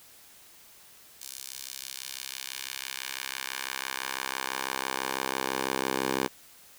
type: tone with high-pass filter sweep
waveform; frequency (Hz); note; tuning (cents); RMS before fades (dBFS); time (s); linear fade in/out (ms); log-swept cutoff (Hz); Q
10% pulse; 66; C2; +16; -34; 1.2-6.28; 20; 6100 to 360; 0.83
effects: white hiss -54 dBFS RMS until 6.78 s